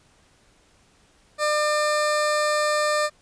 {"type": "tone", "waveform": "20% pulse", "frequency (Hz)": 600, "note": "D5", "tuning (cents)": 37, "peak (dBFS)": -15, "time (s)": [1.38, 3.1], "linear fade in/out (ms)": 50, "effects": ["pink hiss -59 dBFS RMS until 3.21 s", "resampled to 22050 Hz"]}